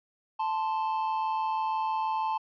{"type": "tone pair together", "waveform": "triangle", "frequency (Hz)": [877.9, 1044], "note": ["A5", "C6"], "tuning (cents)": [-4, -4], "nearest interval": "minor third", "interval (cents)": 300, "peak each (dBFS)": [-26, -31], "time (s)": [0.39, 2.38], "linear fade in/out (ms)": 10, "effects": ["resampled to 11025 Hz"]}